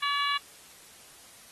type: harmonic tone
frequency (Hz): 570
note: C#5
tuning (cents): +48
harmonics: 2 / 3 / 4 / 5 / 6 / 7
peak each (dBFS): -28 / -34 / -35 / -34 / -36 / -37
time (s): 0.02-0.38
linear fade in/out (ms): 10
effects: white hiss -52 dBFS RMS until 1.51 s + AAC 32 kbps